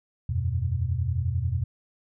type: chord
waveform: sine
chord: E suspended second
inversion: none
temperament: equal with one note detuned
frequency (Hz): 82.41 / 93.52 / 123.47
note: E2 / F#2 / B2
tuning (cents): 0 / +19 / 0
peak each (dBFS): -28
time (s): 0.29-1.64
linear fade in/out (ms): 5
effects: none